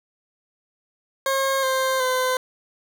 20% pulse tone with pitch steps, 539 / 525.2 / 511.7 Hz, C#5 / C5 / C5, -49 / +6 / -39 cents, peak -15 dBFS, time 1.26-2.37 s, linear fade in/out 2 ms, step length 370 ms, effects none

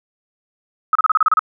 sine tone bursts, 1275 Hz, D#6, 42 cents sharp, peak -10 dBFS, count 9, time 0.93-1.393 s, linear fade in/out 2 ms, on 23 ms, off 32 ms, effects none

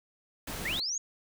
pink noise, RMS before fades -38 dBFS, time 0.47-0.8 s, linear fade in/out 5 ms
sine linear sweep, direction up, 1723 to 6800 Hz, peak -30 dBFS, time 0.65-0.98 s, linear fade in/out 5 ms
effects none

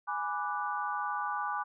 sine chord, G# half-diminished seventh, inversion none, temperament equal, 830.6 / 987.8 / 1174.7 / 1480 Hz, G#5 / B5 / D6 / F#6, 0 / 0 / 0 / 0 cents, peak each -36 / -38 / -35 / -39 dBFS, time 0.07-1.64 s, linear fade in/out 20 ms, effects none

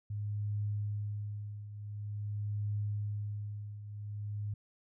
sine tone with tremolo, 103.8 Hz, G#2, in tune, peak -31 dBFS, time 0.1-4.54 s, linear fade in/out 5 ms, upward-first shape triangle, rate 0.47 Hz, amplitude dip 75%, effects none

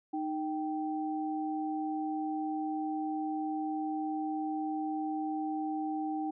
sine tone pair together, 309.4 / 779.6 Hz, D#4 / G5, -10 / -10 cents, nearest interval octave + major third, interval 1600 cents, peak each -33 / -36 dBFS, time 0.13-6.31 s, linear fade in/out 10 ms, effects none

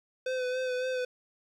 square tone with vibrato, 508 Hz, B4, 49 cents sharp, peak -30 dBFS, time 0.26-1.05 s, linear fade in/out 5 ms, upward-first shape sine, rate 3.6 Hz, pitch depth 28 cents each way, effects low-pass 5000 Hz 12 dB/octave + 10-bit

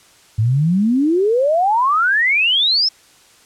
sine exponential sweep, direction up, 103.83 to 5410 Hz, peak -12 dBFS, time 0.38-2.89 s, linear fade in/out 10 ms, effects white hiss -49 dBFS RMS until 3.45 s + low-pass 9000 Hz 12 dB/octave

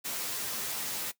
white noise with comb filter, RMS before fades -35 dBFS, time 0.04-1.12 s, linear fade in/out 20 ms, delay 11 ms, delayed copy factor -0.55, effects noise-tail reverb RT60 0.1 s tail -17 dB re dry + high-pass 100 Hz 12 dB/octave

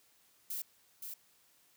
violet noise with echo, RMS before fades -39 dBFS, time 0.5-0.62 s, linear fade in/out 5 ms, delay 520 ms, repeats 1, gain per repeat -5 dB, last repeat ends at 1.14 s, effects white hiss -68 dBFS RMS until 1.76 s + high-pass 60 Hz 12 dB/octave

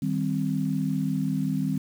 sine chord, C minor, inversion first, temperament equal, 155.56 / 196 / 261.6 Hz, Eb3 / G3 / C4, 0 / 0 / 0 cents, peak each -28 dBFS, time 0.02-1.78 s, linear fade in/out 5 ms, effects 8-bit

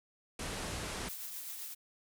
pink low-pass noise, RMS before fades -40 dBFS, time 0.39-1.09 s, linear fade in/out 5 ms, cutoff 11000 Hz, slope 48 dB/octave
blue noise with tremolo, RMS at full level -42 dBFS, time 1.08-1.75 s, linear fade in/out 20 ms, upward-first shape triangle, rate 7.7 Hz, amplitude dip 35%
effects none

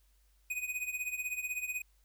square tone with tremolo, 2493 Hz, D#7, 3 cents sharp, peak -32 dBFS, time 0.5-1.82 s, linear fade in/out 5 ms, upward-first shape triangle, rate 16 Hz, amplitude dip 85%, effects added 50 Hz sine -65 dBFS peak until 2.04 s + white hiss -74 dBFS RMS until 2.04 s

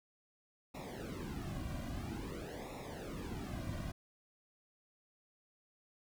brown noise with flanger, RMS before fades -43 dBFS, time 0.74-3.92 s, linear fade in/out 10 ms, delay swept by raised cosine 0.64 to 2.34 ms, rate 0.5 Hz, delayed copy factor -0.95, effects none

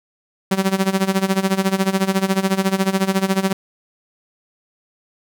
sawtooth tone with tremolo, 192 Hz, G3, 36 cents flat, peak -9 dBFS, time 0.51-3.53 s, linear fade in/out 5 ms, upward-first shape sine, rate 14 Hz, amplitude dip 85%, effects none

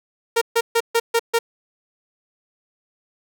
sawtooth tone bursts, 463 Hz, A#4, 12 cents flat, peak -11 dBFS, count 6, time 0.36-1.39 s, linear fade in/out 10 ms, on 55 ms, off 140 ms, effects none

